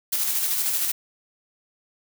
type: noise with tremolo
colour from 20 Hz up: blue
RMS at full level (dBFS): -23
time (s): 0.12-0.92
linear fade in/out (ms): 10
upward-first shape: square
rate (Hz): 13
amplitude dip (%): 30
effects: none